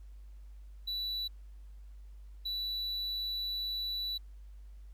triangle tone bursts at uneven times, 3951 Hz, B7, in tune, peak -32 dBFS, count 2, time 0.87-1.28 / 2.45-4.18 s, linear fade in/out 10 ms, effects added 50 Hz sine -47 dBFS peak until 4.93 s + pink hiss -73 dBFS RMS until 4.93 s

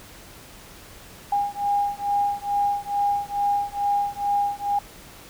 sine beating tone pair, 811 / 813.3 Hz, G#5 / G#5, -41 / -36 cents, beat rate 2.3 Hz, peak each -24 dBFS, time 1.32-4.79 s, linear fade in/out 5 ms, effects pink hiss -45 dBFS RMS until 5.29 s

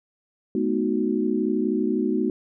sine chord, B dominant seventh, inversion third, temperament equal with one note detuned, 214.5 / 246.9 / 311.1 / 370 Hz, A3 / B3 / D#4 / F#4, -44 / 0 / 0 / 0 cents, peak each -26 dBFS, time 0.55-2.3 s, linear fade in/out 2 ms, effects none

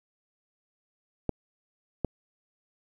clicks, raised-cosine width 2 ms, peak -13 dBFS, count 2, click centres 1.293 / 2.047 s, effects 9-bit

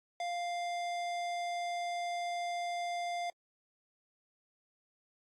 sine tone with hard clipping, 698.5 Hz, F5, in tune, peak -36 dBFS, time 0.2-3.3 s, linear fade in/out 2 ms, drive 16 dB, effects AAC 64 kbps

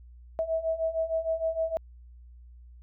sine beating tone pair, 645 / 651.5 Hz, E5 / E5, -38 / -20 cents, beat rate 6.5 Hz, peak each -31 / -28 dBFS, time 0.39-1.77 s, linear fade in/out 0 ms, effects added 60 Hz sine -47 dBFS peak until 2.82 s

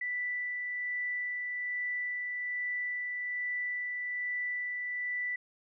sine tone with tremolo, 1975.5 Hz, B6, in tune, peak -31 dBFS, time 0.01-5.36 s, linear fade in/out 5 ms, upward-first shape sine, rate 1.2 Hz, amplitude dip 25%, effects none

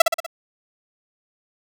sawtooth tone with echo, 664 Hz, E5, 12 cents sharp, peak -4 dBFS, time 0-0.02 s, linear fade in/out 5 ms, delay 61 ms, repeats 4, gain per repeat -5 dB, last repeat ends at 0.264 s, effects none

